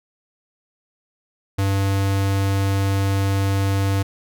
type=tone; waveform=square; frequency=98 Hz; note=G2; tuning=in tune; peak=-18 dBFS; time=1.58-4.03 s; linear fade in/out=10 ms; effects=none